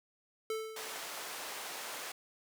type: tone with exponential decay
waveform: square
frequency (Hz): 440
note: A4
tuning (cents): 0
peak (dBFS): -33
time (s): 0.5-1.24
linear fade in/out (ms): 2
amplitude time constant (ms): 160
type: band-pass noise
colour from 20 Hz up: pink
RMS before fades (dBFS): -43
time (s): 0.76-2.12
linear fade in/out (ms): 5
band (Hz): 600 to 16000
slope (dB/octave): 12
effects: none